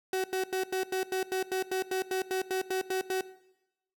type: tone bursts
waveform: 35% pulse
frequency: 376.2 Hz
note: F#4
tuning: 29 cents sharp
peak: -26 dBFS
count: 16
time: 0.13-3.21 s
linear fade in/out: 2 ms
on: 110 ms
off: 88 ms
effects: noise-tail reverb RT60 0.9 s tail -18 dB re dry